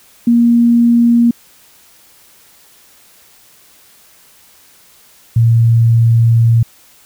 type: tone pair in turn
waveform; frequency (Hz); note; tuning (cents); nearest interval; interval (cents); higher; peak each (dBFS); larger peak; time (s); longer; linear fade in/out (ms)
sine; 235.9 / 115.46; A#3 / A#2; +21 / -16; octave; 1237; first; -6; neither; 0.27-1.31 / 5.36-6.63; second; 5
effects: white hiss -46 dBFS RMS until 7.05 s